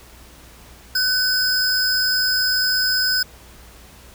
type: tone pair together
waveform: square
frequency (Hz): 1511 / 5075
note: F#6 / D#8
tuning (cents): +36 / +33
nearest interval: octave + major sixth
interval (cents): 2097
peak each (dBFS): -22 / -19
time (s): 0.95-3.23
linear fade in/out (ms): 5
effects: added 60 Hz sine -46 dBFS peak until 4.14 s + pink hiss -46 dBFS RMS until 4.14 s